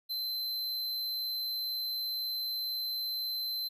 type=tone; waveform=square; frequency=4081 Hz; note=C8; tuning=44 cents flat; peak=-33 dBFS; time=0.09-3.69 s; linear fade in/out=20 ms; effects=none